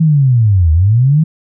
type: linear two-way sweep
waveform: sine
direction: down then up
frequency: 164.81 to 76 to 162.9 Hz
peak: -6 dBFS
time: 0-1.24 s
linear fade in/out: 10 ms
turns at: 0.72 s
effects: none